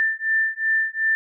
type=beating tone pair; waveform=sine; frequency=1778 / 1780.7 Hz; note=A6 / A6; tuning=+18 / +20 cents; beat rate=2.7 Hz; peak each=-22 dBFS; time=0-1.15 s; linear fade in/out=0 ms; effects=none